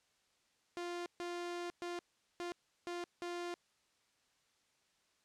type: tone bursts at uneven times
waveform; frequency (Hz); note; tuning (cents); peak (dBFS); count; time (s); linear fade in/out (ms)
sawtooth; 349.2; F4; 0; -36; 6; 0.77-1.06 / 1.2-1.7 / 1.82-1.99 / 2.4-2.52 / 2.87-3.04 / 3.22-3.54; 0
effects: white hiss -75 dBFS RMS until 5.24 s + low-pass 7000 Hz 12 dB/octave